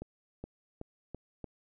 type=accelerating click train; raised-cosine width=2 ms; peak=-27 dBFS; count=5; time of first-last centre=0.02-1.443 s; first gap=420 ms; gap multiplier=0.89; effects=none